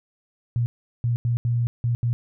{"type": "tone bursts at uneven times", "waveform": "sine", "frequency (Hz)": 119, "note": "A#2", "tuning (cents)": 36, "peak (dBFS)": -19, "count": 6, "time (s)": [[0.56, 0.66], [1.04, 1.16], [1.25, 1.37], [1.45, 1.67], [1.84, 1.95], [2.03, 2.13]], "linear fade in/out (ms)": 0, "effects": []}